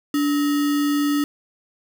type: tone with sample-and-hold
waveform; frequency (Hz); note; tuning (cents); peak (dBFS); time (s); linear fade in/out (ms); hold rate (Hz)
sine; 290.3; D4; -20; -17; 0.14-1.24; 2; 1575
effects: none